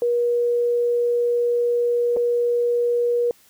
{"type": "tone with dropouts", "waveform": "sine", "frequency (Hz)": 479, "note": "A#4", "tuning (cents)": 47, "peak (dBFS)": -17, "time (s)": [0.02, 3.31], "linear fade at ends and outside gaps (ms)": 1, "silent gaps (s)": [2.164, 2.169], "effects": ["white hiss -55 dBFS RMS until 3.49 s"]}